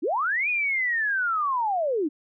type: linear two-way sweep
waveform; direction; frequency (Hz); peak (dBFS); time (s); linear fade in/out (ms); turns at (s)
sine; up then down; 248.5 to 2489 to 273.5; -22; 0.02-2.09; 20; 0.49
effects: none